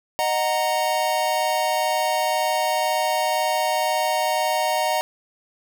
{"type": "chord", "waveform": "square", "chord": "D# minor", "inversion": "none", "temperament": "equal with one note detuned", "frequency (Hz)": [618, 740, 932.3], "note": ["D#5", "F#5", "A#5"], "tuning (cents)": [-12, 0, 0], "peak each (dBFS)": -25, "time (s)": [0.19, 5.01], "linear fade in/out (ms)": 0, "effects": []}